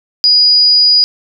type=tone; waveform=sine; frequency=4910 Hz; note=D#8; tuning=24 cents flat; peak=-5 dBFS; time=0.24-1.04 s; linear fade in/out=0 ms; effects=none